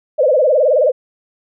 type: tone with vibrato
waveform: sine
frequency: 558 Hz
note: C#5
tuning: 11 cents sharp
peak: -9 dBFS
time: 0.18-0.92 s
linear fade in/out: 20 ms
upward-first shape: sine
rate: 19 Hz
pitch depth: 210 cents each way
effects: none